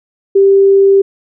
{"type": "tone", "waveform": "sine", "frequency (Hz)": 392.7, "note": "G4", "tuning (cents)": 3, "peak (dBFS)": -4, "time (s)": [0.35, 1.02], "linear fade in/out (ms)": 10, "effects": []}